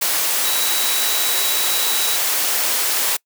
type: tone in noise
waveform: sine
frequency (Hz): 3900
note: B7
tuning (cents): -23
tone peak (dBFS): -24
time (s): 0.44-2.17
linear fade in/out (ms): 10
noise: white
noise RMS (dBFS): -19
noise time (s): 0.01-3.17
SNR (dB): -8
effects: noise-tail reverb RT60 0.1 s tail -25 dB re dry + high-pass 400 Hz 12 dB/octave